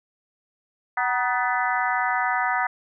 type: harmonic tone with a mistuned harmonic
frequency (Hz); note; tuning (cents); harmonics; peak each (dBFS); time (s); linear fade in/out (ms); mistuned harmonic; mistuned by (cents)
249.5; B3; +18; 3 / 4 / 5 / 6 / 7 / 8; -26 / -27 / -28 / -29 / -29 / -30; 0.97-2.67; 5; 4; -77
effects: none